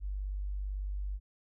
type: tone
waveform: sine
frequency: 49 Hz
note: G1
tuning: in tune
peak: -33 dBFS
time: 0-1.2 s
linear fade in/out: 50 ms
effects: none